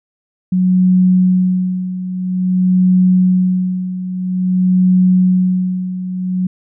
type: tone with tremolo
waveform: sine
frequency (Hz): 183.7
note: F#3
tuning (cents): -12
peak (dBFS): -7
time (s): 0.52-6.47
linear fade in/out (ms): 5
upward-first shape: sine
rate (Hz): 0.5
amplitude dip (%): 75
effects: none